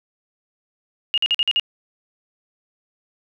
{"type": "tone bursts", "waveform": "sine", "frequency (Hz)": 2852, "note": "F7", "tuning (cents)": 36, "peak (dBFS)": -15, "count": 6, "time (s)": [1.14, 1.597], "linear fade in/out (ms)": 0, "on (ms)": 37, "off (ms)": 47, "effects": []}